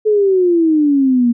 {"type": "exponential sweep", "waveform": "sine", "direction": "down", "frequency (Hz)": [435.3, 233.1], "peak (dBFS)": -9, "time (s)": [0.05, 1.33], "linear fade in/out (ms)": 20, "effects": []}